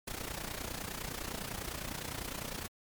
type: noise with amplitude modulation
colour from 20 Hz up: pink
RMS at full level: -37 dBFS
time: 0.07-2.68 s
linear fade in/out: 10 ms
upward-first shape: sine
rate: 29.9 Hz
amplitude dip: 75%
effects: MP3 96 kbps